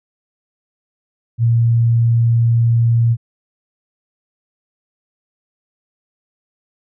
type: tone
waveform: sine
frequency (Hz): 116.54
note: A#2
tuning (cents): 0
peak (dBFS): -10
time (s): 1.38-3.17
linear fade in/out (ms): 50
effects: none